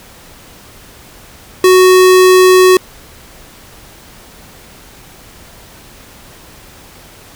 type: tone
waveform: square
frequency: 370 Hz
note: F#4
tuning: in tune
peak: -4 dBFS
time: 1.64-2.77 s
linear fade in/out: 2 ms
effects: pink hiss -38 dBFS RMS until 7.35 s